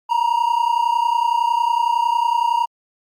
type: tone pair together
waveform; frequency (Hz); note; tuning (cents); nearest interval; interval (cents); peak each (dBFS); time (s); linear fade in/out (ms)
triangle; 924.1 / 955; A#5 / A#5; -15 / +42; minor second; 57; -17 / -16; 0.09-2.66; 20
effects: Opus 48 kbps